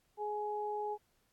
sine tone pair together, 419.1 / 838.2 Hz, G#4 / G#5, +16 / +16 cents, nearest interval octave, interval 1200 cents, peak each -38 / -37 dBFS, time 0.17-0.98 s, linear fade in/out 50 ms, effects pink hiss -75 dBFS RMS until 1.32 s + AAC 64 kbps

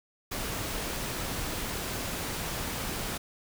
pink noise, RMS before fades -34 dBFS, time 0.31-3.18 s, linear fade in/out 10 ms, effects none

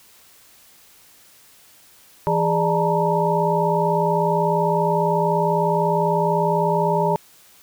sine tone cluster, 165.6 / 411.2 / 595 / 881 / 941 Hz, E3 / G#4 / D5 / A5 / A#5, +8 / -17 / +22 / +2 / +16 cents, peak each -23 dBFS, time 2.27-7.16 s, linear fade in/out 0 ms, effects white hiss -51 dBFS RMS until 7.62 s

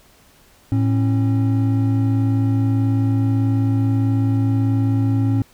triangle tone pair together, 110 / 271.6 Hz, A2 / C#4, 0 / -35 cents, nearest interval octave + major third, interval 1565 cents, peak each -14 / -18 dBFS, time 0.72-5.42 s, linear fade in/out 0 ms, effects pink hiss -52 dBFS RMS until 5.53 s

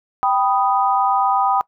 sine chord, G augmented, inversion none, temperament equal, 784 / 987.8 / 1244.5 Hz, G5 / B5 / D#6, 0 / 0 / 0 cents, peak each -17 / -20 / -20 dBFS, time 0.23-1.61 s, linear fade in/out 0 ms, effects noise-tail reverb RT60 0.1 s tail -21 dB re dry

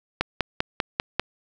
click train, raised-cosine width 0.3 ms, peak -5 dBFS, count 6, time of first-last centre 0.21-1.196 s, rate 5.07 Hz, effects none

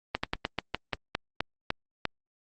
slowing click train, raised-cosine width 0.3 ms, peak -11 dBFS, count 11, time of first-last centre 0.15-2.053 s, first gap 85 ms, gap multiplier 1.17, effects Opus 24 kbps

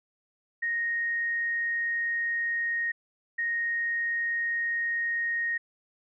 sine tone pair in turn, 1864.7 / 1864.7 Hz, A#6 / A#6, 0 / 0 cents, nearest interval unison, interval 0 cents, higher neither, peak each -26 dBFS, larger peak neither, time 0.62-2.92 / 3.38-5.58 s, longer first, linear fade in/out 10 ms, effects none

